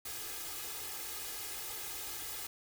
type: noise with comb filter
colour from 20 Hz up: white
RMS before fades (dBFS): -42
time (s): 0.05-2.47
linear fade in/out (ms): 5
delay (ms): 2.4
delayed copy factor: +0.9
effects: none